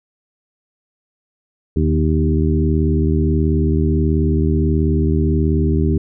harmonic tone with a mistuned harmonic, 78.5 Hz, D#2, 16 cents sharp, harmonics 1 / 2 / 3 / 4 / 5, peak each -16 / -19 / -21 / -22 / -23 dBFS, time 1.76-5.98 s, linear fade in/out 5 ms, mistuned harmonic 2, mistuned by -33 cents, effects none

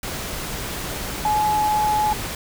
sine tone in noise, 848 Hz, G#5, 36 cents sharp, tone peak -17 dBFS, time 1.25-2.13 s, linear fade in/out 2 ms, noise pink, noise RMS -29 dBFS, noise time 0.03-2.35 s, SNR +9 dB, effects none

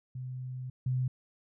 sine tone pair in turn, 127.8 / 127.8 Hz, C3 / C3, -40 / -40 cents, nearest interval unison, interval 0 cents, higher neither, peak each -36 / -27 dBFS, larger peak second, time 0.15-0.7 / 0.86-1.08 s, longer first, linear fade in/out 5 ms, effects none

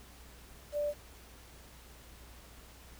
sine tone with quantisation, 587.3 Hz, D5, in tune, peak -30 dBFS, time 0.72-0.94 s, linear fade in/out 50 ms, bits 9, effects added 60 Hz sine -55 dBFS peak until 2.99 s + pink hiss -56 dBFS RMS until 2.99 s

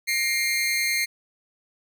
sawtooth tone with amplitude modulation, 2120 Hz, C7, 22 cents sharp, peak -15 dBFS, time 0.07-1.06 s, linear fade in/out 20 ms, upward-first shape sine, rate 250 Hz, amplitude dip 75%, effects none

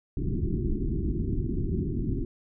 pink low-pass noise, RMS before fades -28 dBFS, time 0.17-2.25 s, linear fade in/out 2 ms, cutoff 390 Hz, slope 96 dB/octave, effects none

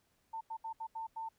sine tone bursts at uneven times, 897 Hz, A5, 33 cents sharp, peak -38 dBFS, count 6, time 0.33-0.41 / 0.5-0.57 / 0.64-0.73 / 0.8-0.87 / 0.95-1.07 / 1.16-1.29 s, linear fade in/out 10 ms, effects pink hiss -75 dBFS RMS until 1.38 s

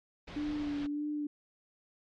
pink low-pass noise, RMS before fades -46 dBFS, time 0.27-0.87 s, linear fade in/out 10 ms, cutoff 4400 Hz, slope 24 dB/octave
sine tone with vibrato, 293.4 Hz, D4, 2 cents flat, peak -32 dBFS, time 0.36-1.27 s, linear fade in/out 5 ms, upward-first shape sine, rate 1.7 Hz, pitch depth 30 cents each way
effects MP3 64 kbps

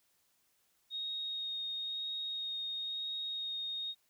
sine tone with vibrato, 3729 Hz, A#7, in tune, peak -36 dBFS, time 0.9-3.95 s, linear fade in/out 50 ms, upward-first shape sine, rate 1 Hz, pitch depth 9 cents each way, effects white hiss -74 dBFS RMS until 4.09 s

